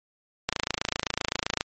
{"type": "click train", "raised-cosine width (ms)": 0.2, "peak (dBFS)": -7, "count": 32, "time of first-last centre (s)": [0.49, 1.609], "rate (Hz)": 27.7, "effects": ["MP3 32 kbps"]}